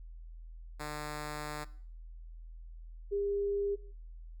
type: tone pair in turn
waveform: 5% pulse / sine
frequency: 150 / 402.7 Hz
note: D3 / G4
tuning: +37 / +47 cents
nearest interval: octave + perfect fourth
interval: 1710 cents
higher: second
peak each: -27 / -30 dBFS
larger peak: first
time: 0.79-1.65 / 3.11-3.76 s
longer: first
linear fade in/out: 20 ms
effects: noise-tail reverb RT60 0.5 s tail -18 dB re dry + added 41 Hz sine -45 dBFS peak until 4.4 s